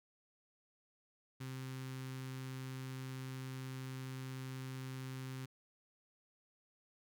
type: tone with notch filter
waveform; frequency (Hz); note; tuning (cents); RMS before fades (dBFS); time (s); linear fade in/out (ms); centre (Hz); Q
sawtooth; 130.81; C3; 0; -45; 1.4-5.46; 10; 630; 0.87
effects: none